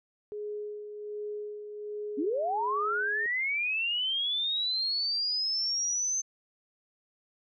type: tone with tremolo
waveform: sine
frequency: 418.2 Hz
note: G#4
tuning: 12 cents sharp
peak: -33 dBFS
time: 0.32-3.26 s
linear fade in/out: 0 ms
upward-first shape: sine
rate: 1.3 Hz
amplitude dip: 50%
type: linear sweep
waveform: sine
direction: up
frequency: 251.9 to 6272 Hz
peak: -27 dBFS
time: 2.17-6.22 s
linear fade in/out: 20 ms
effects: none